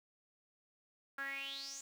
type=tone with band-pass filter sweep; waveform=sawtooth; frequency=274.4 Hz; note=C#4; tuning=17 cents flat; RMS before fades=-44 dBFS; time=1.18-1.81 s; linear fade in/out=5 ms; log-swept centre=1500 to 7200 Hz; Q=8.9; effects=10-bit